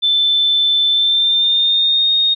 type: tone with pitch glide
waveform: sine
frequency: 3530 to 3708 Hz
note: A7 to A#7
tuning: +5 to -10 cents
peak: -11 dBFS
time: 0.02-2.35 s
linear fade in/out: 20 ms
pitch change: +85 cents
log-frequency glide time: 0.9-2.12 s
effects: none